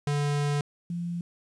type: tone pair in turn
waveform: square / sine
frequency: 145.1 / 172.55 Hz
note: D3 / F3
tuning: -21 / -21 cents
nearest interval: minor third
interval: 300 cents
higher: second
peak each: -25 / -29 dBFS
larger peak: first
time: 0.07-0.61 / 0.9-1.21 s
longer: first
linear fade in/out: 2 ms
effects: resampled to 22050 Hz + 10-bit